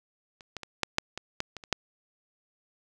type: clicks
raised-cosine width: 0.2 ms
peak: -30 / -19 / -22 / -8 / -6 / -18 / -12 / -22 / -27 / -7 dBFS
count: 10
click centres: 0.408 / 0.567 / 0.633 / 0.833 / 0.984 / 1.176 / 1.404 / 1.567 / 1.638 / 1.727 s
effects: none